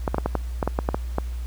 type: clicks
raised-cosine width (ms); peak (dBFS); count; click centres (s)
1; -8; 11; 0.078 / 0.145 / 0.183 / 0.26 / 0.353 / 0.628 / 0.676 / 0.789 / 0.889 / 0.945 / 1.184
effects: added 60 Hz sine -27 dBFS peak until 1.46 s + pink hiss -49 dBFS RMS until 1.46 s